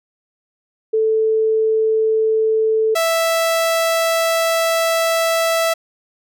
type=tone pair in turn; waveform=sine / sawtooth; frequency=440 / 659.3 Hz; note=A4 / E5; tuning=0 / 0 cents; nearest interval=perfect fifth; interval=700 cents; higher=second; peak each=-13 / -11 dBFS; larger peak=second; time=0.93-2.95 / 2.95-5.74 s; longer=second; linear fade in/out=10 ms; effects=none